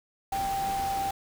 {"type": "tone in noise", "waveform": "sine", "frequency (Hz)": 784, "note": "G5", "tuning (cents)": 0, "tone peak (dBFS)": -27, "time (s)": [0.32, 1.11], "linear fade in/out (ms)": 5, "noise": "pink", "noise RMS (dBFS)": -38, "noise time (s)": [0.32, 1.11], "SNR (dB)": 8, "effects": []}